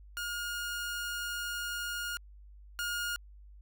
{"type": "tone pair in turn", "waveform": "sawtooth", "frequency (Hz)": [1426, 1426], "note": ["F6", "F6"], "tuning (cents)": [36, 36], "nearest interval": "unison", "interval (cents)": 0, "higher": "neither", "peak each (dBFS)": [-31, -29], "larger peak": "second", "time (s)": [[0.17, 2.17], [2.79, 3.16]], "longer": "first", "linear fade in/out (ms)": 0, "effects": ["added 50 Hz sine -50 dBFS peak until 3.61 s"]}